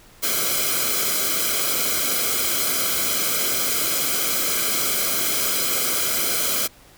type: noise with comb filter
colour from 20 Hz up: white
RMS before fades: -22 dBFS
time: 0.22-6.68 s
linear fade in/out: 20 ms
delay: 1.1 ms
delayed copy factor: -0.85
effects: pink hiss -50 dBFS RMS until 6.97 s